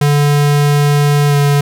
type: tone with pitch glide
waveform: square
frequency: 145.3 to 143.47 Hz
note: D3 to D3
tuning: -18 to -40 cents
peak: -9 dBFS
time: 0.01-1.61 s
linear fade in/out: 5 ms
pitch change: -22 cents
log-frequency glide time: 1.28-1.35 s
effects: none